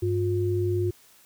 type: tone pair together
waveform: sine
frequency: 99.87 / 355.9 Hz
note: G2 / F4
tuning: +33 / +33 cents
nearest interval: octave + minor seventh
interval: 2200 cents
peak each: -25 dBFS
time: 0.02-0.91 s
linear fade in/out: 10 ms
effects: white hiss -56 dBFS RMS until 1.25 s